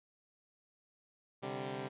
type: chord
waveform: 10% pulse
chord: C suspended second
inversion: none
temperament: equal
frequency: 130.81 / 146.83 / 196 Hz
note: C3 / D3 / G3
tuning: 0 / 0 / 0 cents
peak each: -34 / -37 / -36 dBFS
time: 1.42-1.89 s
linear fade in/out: 20 ms
effects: resampled to 8000 Hz